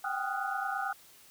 sine tone cluster, 767 / 796 / 1244 / 1378 / 1471 Hz, G5 / G5 / D#6 / F6 / F#6, -38 / +26 / -1 / -24 / -11 cents, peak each -38 / -36 / -38 / -39 / -37 dBFS, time 0.04-0.93 s, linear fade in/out 5 ms, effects white hiss -57 dBFS RMS until 1.3 s

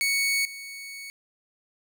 sawtooth tone with level steps, 2223 Hz, C#7, 4 cents sharp, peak -19 / -34 dBFS, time 0.01-1.1 s, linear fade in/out 0 ms, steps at 0.45 s, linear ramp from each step 2 ms, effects none

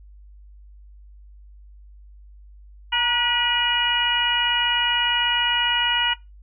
harmonic tone with a mistuned harmonic, 484.1 Hz, B4, 35 cents flat, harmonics 2 / 3 / 4 / 5 / 6, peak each -25 / -27 / -28 / -28 / -22 dBFS, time 2.92-6.14 s, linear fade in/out 10 ms, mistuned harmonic 2, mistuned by -45 cents, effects noise-tail reverb RT60 0.2 s tail -19 dB re dry + added 50 Hz sine -43 dBFS peak until 6.42 s

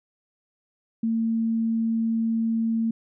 sine tone, 226.3 Hz, A3, 49 cents sharp, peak -21 dBFS, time 1.03-2.91 s, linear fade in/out 5 ms, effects none

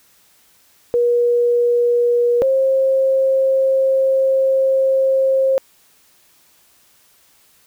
sine tone pair in turn, 480 / 533 Hz, B4 / C5, -49 / +32 cents, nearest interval major second, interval 181 cents, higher second, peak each -12 dBFS, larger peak neither, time 0.94-2.42 / 2.42-5.58 s, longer second, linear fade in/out 0 ms, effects white hiss -54 dBFS RMS until 7.66 s

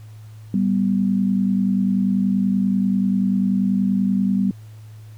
sine tone pair together, 194.47 / 244.8 Hz, G3 / B3, -14 / -15 cents, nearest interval major third, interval 399 cents, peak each -17 / -22 dBFS, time 0.54-4.51 s, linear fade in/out 2 ms, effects added 108 Hz sine -37 dBFS peak until 5.17 s + pink hiss -55 dBFS RMS until 5.17 s

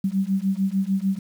sine beating tone pair, 190 / 196.7 Hz, F#3 / G3, +46 / +6 cents, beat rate 6.7 Hz, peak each -23 dBFS, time 0.04-1.19 s, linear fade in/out 5 ms, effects 8-bit

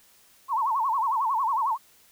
sine tone with vibrato, 990 Hz, B5, 4 cents sharp, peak -22 dBFS, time 0.48-1.78 s, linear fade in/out 50 ms, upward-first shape sine, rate 11 Hz, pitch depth 220 cents each way, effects white hiss -58 dBFS RMS until 2.11 s

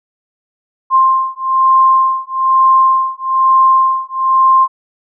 sine beating tone pair, 1053 / 1054.1 Hz, C6 / C6, +11 / +13 cents, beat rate 1.1 Hz, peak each -11 dBFS, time 0.9-4.68 s, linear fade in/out 50 ms, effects none

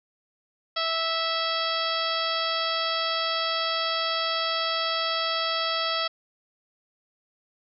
harmonic tone, 656 Hz, E5, 9 cents flat, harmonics 1 / 2 / 3 / 4 / 5 / 6 / 7 / 8, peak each -32 / -29 / -35 / -37 / -31 / -35 / -33 / -35 dBFS, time 0.76-6.08 s, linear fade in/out 10 ms, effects none

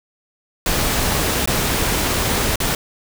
pink noise with dropouts, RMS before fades -19 dBFS, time 0.66-2.75 s, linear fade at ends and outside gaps 2 ms, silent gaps 1.458-1.474 / 2.558-2.602 s, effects none

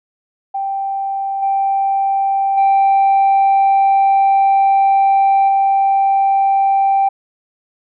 sine tone with level steps, 784 Hz, G5, in tune, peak -17 / -12 / -7 / -9 dBFS, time 0.54-7.09 s, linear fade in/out 10 ms, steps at 1.42 / 2.57 / 5.48 s, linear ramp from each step 10 ms, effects tanh soft clip ceiling -7 dBFS

